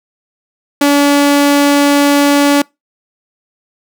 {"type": "tone", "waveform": "sawtooth", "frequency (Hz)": 285.9, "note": "D4", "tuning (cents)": -46, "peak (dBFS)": -3, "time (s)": [0.81, 2.62], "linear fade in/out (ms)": 5, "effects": ["noise-tail reverb RT60 0.2 s tail -25 dB re dry"]}